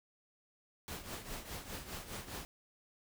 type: noise with tremolo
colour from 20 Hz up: pink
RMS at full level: -42 dBFS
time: 0.88-2.45 s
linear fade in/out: 0 ms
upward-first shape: triangle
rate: 4.9 Hz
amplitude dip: 75%
effects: none